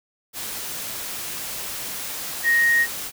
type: tone in noise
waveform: sine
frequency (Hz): 1870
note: A#6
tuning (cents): +5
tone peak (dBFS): -15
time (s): 2.43-2.87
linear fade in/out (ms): 50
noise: white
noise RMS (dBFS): -31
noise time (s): 0.33-3.12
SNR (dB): +13
effects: none